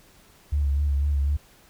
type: tone with vibrato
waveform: sine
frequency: 71.3 Hz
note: C#2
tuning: 49 cents sharp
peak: -19 dBFS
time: 0.52-1.37 s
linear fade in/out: 10 ms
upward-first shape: sine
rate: 4 Hz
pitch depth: 44 cents each way
effects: tanh soft clip ceiling -15 dBFS + pink hiss -55 dBFS RMS until 1.69 s